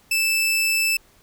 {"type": "tone", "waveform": "sawtooth", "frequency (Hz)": 2637, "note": "E7", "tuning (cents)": 0, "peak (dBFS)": -15, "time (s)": [0.11, 0.97], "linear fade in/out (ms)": 5, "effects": ["pink hiss -56 dBFS RMS until 1.22 s"]}